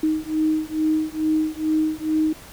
sine beating tone pair, 311.1 / 313.4 Hz, D#4 / D#4, 0 / +13 cents, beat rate 2.3 Hz, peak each -22 / -22 dBFS, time 0.03-2.33 s, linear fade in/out 5 ms, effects pink hiss -43 dBFS RMS until 2.52 s

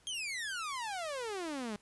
sawtooth exponential sweep, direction down, 3254 to 200.4 Hz, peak -33 dBFS, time 0.07-1.76 s, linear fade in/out 0 ms, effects pink hiss -66 dBFS RMS until 1.81 s + resampled to 24000 Hz

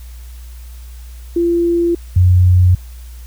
sine tone pair in turn, 342.1 / 90.61 Hz, F4 / F#2, -36 / -36 cents, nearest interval octave + major seventh, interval 2300 cents, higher first, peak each -11 / -6 dBFS, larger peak second, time 1.36-1.95 / 2.16-2.75 s, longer neither, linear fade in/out 5 ms, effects added 60 Hz sine -30 dBFS peak until 3.26 s + white hiss -46 dBFS RMS until 3.26 s

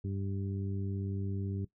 harmonic tone, 98 Hz, G2, in tune, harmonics 1 / 2 / 3 / 4, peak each -34 / -40 / -44 / -46 dBFS, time 0.04-1.65 s, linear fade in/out 5 ms, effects noise-tail reverb RT60 0.1 s tail -17 dB re dry

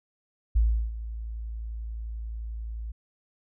sine tone with ADSR envelope, 55.7 Hz, A1, 22 cents sharp, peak -17 dBFS, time 0.55-2.92 s, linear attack 13 ms, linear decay 350 ms, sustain -15 dB, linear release 9 ms, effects none

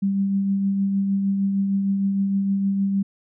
sine tone with tremolo, 196.6 Hz, G3, 5 cents sharp, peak -17 dBFS, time 0.02-3.03 s, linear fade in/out 10 ms, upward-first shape triangle, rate 6.5 Hz, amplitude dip 35%, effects none

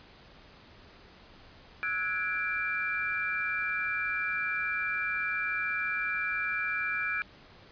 sine tone cluster, 1308 / 1463 / 1662 / 2357 Hz, E6 / F#6 / G#6 / D7, -14 / -20 / +1 / +6 cents, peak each -39 / -35 / -34 / -32 dBFS, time 1.83-7.22 s, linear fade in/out 0 ms, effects pink hiss -54 dBFS RMS until 7.71 s + resampled to 11025 Hz

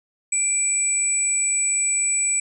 sine tone pair together, 2349 / 7901 Hz, D7 / B8, 0 / 0 cents, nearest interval octave + major sixth, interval 2100 cents, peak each -27 / -19 dBFS, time 0.32-2.4 s, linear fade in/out 5 ms, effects none

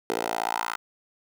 10% pulse tone with high-pass filter sweep, 56.8 Hz, A#1, 44 cents flat, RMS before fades -29 dBFS, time 0.1-0.76 s, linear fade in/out 0 ms, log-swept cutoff 450 to 1200 Hz, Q 3.3, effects none

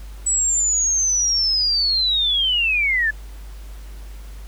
sine linear sweep, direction down, 7902 to 1696 Hz, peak -16 dBFS, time 0.26-3.11 s, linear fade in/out 10 ms, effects added 50 Hz sine -33 dBFS peak until 4.47 s + pink hiss -48 dBFS RMS until 4.47 s

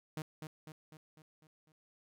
sawtooth tone with echo, 155.56 Hz, D#3, in tune, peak -34 dBFS, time 0.17-0.22 s, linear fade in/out 2 ms, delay 250 ms, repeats 6, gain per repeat -5 dB, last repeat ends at 1.72 s, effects none

